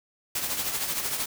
white noise with tremolo, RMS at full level -27 dBFS, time 0.35-1.26 s, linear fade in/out 5 ms, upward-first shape triangle, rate 13 Hz, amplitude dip 60%, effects none

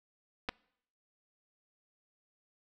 clicks, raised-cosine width 0.3 ms, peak -18 dBFS, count 2, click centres 0.488 / 0.492 s, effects noise-tail reverb RT60 0.7 s tail -25 dB re dry

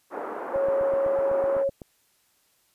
pink band-pass noise, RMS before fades -34 dBFS, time 0.1-1.65 s, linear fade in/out 50 ms, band 350 to 1300 Hz, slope 24 dB/octave
sine tone, 549 Hz, C#5, 17 cents flat, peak -21 dBFS, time 0.53-1.7 s, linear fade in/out 20 ms
click train, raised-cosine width 2 ms, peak -25 dBFS, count 11, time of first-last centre 0.56-1.818 s, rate 7.95 Hz
effects white hiss -66 dBFS RMS until 2.74 s + resampled to 32000 Hz

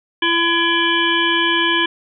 harmonic tone with a mistuned harmonic, 337 Hz, E4, 38 cents sharp, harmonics 1 / 3 / 5 / 7 / 9 / 10, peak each -21 / -21 / -19 / -23 / -20 / -24 dBFS, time 0.22-1.86 s, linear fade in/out 5 ms, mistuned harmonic 10, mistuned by -16 cents, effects none

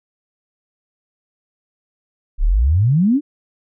sine exponential sweep, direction up, 30.99 to 310 Hz, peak -11 dBFS, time 2.38-3.21 s, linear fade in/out 50 ms, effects none

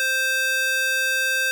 square tone with high-pass filter, 523.3 Hz, C5, in tune, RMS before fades -22 dBFS, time 0-1.51 s, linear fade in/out 0 ms, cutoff 1600 Hz, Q 1.6, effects none

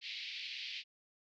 pink band-pass noise, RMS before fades -44 dBFS, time 0.01-0.84 s, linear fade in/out 50 ms, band 2200 to 4700 Hz, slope 48 dB/octave, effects none

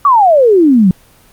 sine exponential sweep, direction down, 1183 to 174.61 Hz, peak -4 dBFS, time 0.05-0.91 s, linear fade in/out 2 ms, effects pink hiss -45 dBFS RMS until 1.32 s + Opus 24 kbps

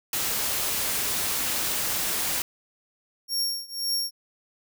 white noise, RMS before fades -27 dBFS, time 0.13-2.42 s, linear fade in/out 2 ms
sawtooth tone with tremolo, 5530 Hz, F8, 18 cents flat, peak -20 dBFS, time 3.28-4.11 s, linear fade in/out 50 ms, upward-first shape triangle, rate 1.9 Hz, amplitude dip 95%
effects none

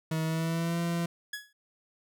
40% pulse tone with pitch glide, 159.6 to 170.07 Hz, D#3 to F3, +44 to -46 cents, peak -27 dBFS, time 0.11-1.06 s, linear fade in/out 5 ms, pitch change +110 cents, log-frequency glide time 0.24-0.79 s
sawtooth tone with exponential decay, 1682 Hz, G#6, 22 cents sharp, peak -28 dBFS, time 1.33-1.53 s, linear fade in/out 5 ms, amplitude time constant 43 ms
effects none

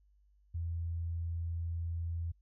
sine tone, 84 Hz, E2, 33 cents sharp, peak -34 dBFS, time 0.54-2.32 s, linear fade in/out 10 ms, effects noise-tail reverb RT60 0.1 s tail -26 dB re dry + added 50 Hz sine -64 dBFS peak until 2.41 s

